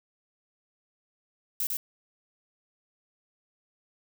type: noise with echo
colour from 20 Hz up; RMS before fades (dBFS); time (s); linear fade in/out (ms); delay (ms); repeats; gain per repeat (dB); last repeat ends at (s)
violet; -29; 1.6-1.67; 2; 100; 1; -2; 1.77
effects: none